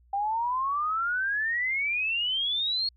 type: exponential sweep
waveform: sine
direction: up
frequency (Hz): 784 to 4352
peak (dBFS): -25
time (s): 0.13-2.89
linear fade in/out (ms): 5
effects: added 60 Hz sine -57 dBFS peak until 2.96 s